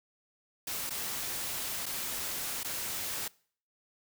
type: noise with dropouts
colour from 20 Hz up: white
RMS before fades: -36 dBFS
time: 0.67-3.28 s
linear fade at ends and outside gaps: 5 ms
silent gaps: 0.896-0.905 / 1.858-1.863 / 2.633-2.645 s
effects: noise-tail reverb RT60 0.5 s tail -23 dB re dry